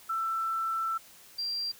sine tone pair in turn, 1333 / 4737 Hz, E6 / D8, +19 / +14 cents, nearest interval octave + minor seventh, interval 2195 cents, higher second, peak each -28 / -30 dBFS, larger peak first, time 0.09-0.98 / 1.38-1.72 s, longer first, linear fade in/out 10 ms, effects white hiss -54 dBFS RMS until 1.79 s

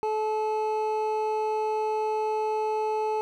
triangle tone pair together, 432 / 864 Hz, A4 / A5, -32 / -32 cents, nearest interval octave, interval 1200 cents, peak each -25 / -26 dBFS, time 0.03-3.21 s, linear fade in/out 0 ms, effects none

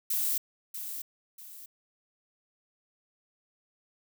violet noise with echo, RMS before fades -29 dBFS, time 0.1-0.38 s, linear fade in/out 5 ms, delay 640 ms, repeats 2, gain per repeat -9 dB, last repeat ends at 1.66 s, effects none

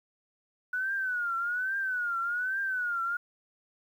sine tone with vibrato, 1471 Hz, F#6, 11 cents flat, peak -28 dBFS, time 0.73-3.17 s, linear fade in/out 5 ms, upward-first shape triangle, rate 1.2 Hz, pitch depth 150 cents each way, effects 10-bit

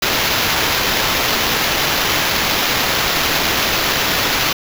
white noise with sample-and-hold, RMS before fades -17 dBFS, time 0.02-4.53 s, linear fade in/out 5 ms, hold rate 8820 Hz, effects none

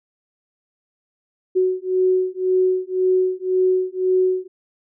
sine beating tone pair, 370 / 371.9 Hz, F#4 / F#4, 0 / +9 cents, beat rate 1.9 Hz, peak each -19 dBFS, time 1.55-4.48 s, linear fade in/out 20 ms, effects none

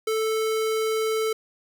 square tone, 440 Hz, A4, in tune, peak -23 dBFS, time 0.07-1.33 s, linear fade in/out 5 ms, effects none

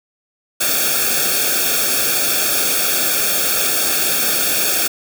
white noise with comb filter, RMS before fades -17 dBFS, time 0.6-4.88 s, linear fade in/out 10 ms, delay 1 ms, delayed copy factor -1, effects none

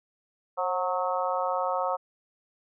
harmonic tone with a mistuned harmonic, 183.4 Hz, F#3, 15 cents flat, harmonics 3 / 4 / 5 / 6 / 7, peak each -30 / -31 / -32 / -33 / -33 dBFS, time 0.57-1.97 s, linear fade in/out 20 ms, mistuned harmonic 3, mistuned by -38 cents, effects none

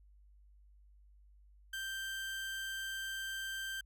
30% pulse tone, 1568 Hz, G6, in tune, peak -36 dBFS, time 1.73-3.81 s, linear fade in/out 5 ms, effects added 50 Hz sine -59 dBFS peak until 3.85 s

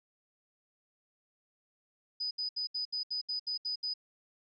sine tone bursts, 4981 Hz, D#8, 1 cent sharp, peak -32 dBFS, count 10, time 2.2-3.939 s, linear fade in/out 10 ms, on 110 ms, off 71 ms, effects none

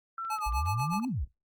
sine tone with pitch glide, 1342 to 1188.7 Hz, E6 to D6, +31 to +21 cents, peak -33 dBFS, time 0.18-1 s, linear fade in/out 2 ms, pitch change -210 cents, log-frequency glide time 0.35-0.44 s
click train, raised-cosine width 0.3 ms, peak -38 dBFS, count 6, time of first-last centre 0.25-0.935 s, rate 7.3 Hz
square tone with tremolo, 859 Hz, A5, 42 cents flat, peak -31 dBFS, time 0.3-1.05 s, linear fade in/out 2 ms, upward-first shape sine, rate 8.1 Hz, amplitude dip 100%
sine exponential two-way sweep, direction up then down, 49.47 to 273.7 to 49.47 Hz, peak -29 dBFS, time 0.46-1.25 s, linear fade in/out 10 ms, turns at 1.08 s
effects noise-tail reverb RT60 0.2 s tail -17 dB re dry + Opus 48 kbps

